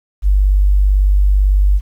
sine tone, 49 Hz, G1, in tune, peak -8 dBFS, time 0.22-1.81 s, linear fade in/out 50 ms, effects 8-bit

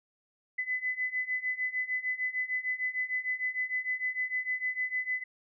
sine beating tone pair, 2007 / 2013.6 Hz, B6 / B6, +27 / +33 cents, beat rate 6.6 Hz, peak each -34 / -32 dBFS, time 0.58-5.24 s, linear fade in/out 10 ms, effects none

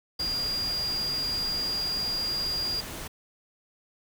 sine tone in noise, 4819 Hz, D8, 44 cents sharp, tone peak -27 dBFS, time 0.19-2.81 s, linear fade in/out 10 ms, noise pink, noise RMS -38 dBFS, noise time 0.19-3.08 s, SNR +8 dB, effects none

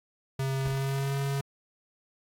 square tone with pitch glide, 134.5 to 138.6 Hz, C3 to C#3, +48 to 0 cents, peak -28 dBFS, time 0.39-1.41 s, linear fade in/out 5 ms, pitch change +52 cents, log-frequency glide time 0.64-1.17 s
brown noise with exponential decay, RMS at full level -32 dBFS, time 0.65-0.88 s, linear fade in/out 5 ms, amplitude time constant 49 ms
effects AAC 64 kbps

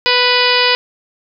harmonic tone, 493.9 Hz, B4, in tune, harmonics 1 / 2 / 3 / 4 / 5 / 6 / 7 / 8 / 9 / 10, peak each -18 / -18 / -21 / -19 / -18 / -18 / -23 / -21 / -21 / -19 dBFS, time 0.06-0.75 s, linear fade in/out 0 ms, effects none

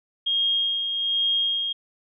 sine tone with tremolo, 3245 Hz, G#7, 41 cents flat, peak -19 dBFS, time 0.26-1.73 s, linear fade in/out 10 ms, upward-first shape sine, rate 1.2 Hz, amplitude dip 45%, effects none

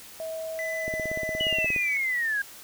sine tone with pitch glide, 644 to 635.1 Hz, E5 to D#5, -41 to +35 cents, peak -31 dBFS, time 0.2-1.66 s, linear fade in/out 0 ms, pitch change -24 cents, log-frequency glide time 0.8-0.9 s
triangle tone, 2000 Hz, B6, 21 cents sharp, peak -29 dBFS, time 0.59-1.97 s, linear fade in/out 0 ms
click train, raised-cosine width 2 ms, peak -22 dBFS, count 16, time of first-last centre 0.88-1.762 s, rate 17 Hz
sine linear sweep, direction down, 2966 to 1601 Hz, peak -24 dBFS, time 1.4-2.42 s, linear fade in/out 5 ms
effects white hiss -46 dBFS RMS until 2.63 s

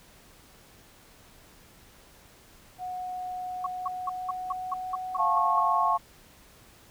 sine tone with pitch glide, 732 to 741.4 Hz, F#5 to F#5, -19 to +3 cents, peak -32 dBFS, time 2.78-5.97 s, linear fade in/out 50 ms, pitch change +22 cents, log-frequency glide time 3.69-4.93 s
sine tone bursts, 1108.7 Hz, C#6, in tune, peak -26 dBFS, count 10, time 3.64-5.6 s, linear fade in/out 5 ms, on 25 ms, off 190 ms
sine chord, F augmented, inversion none, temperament just, 698.5 / 873.1 / 1091.3 Hz, F5 / A5 / C#6, 0 / -14 / -27 cents, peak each -28 / -28 / -24 dBFS, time 5.18-5.98 s, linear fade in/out 20 ms
effects pink hiss -55 dBFS RMS until 6.9 s

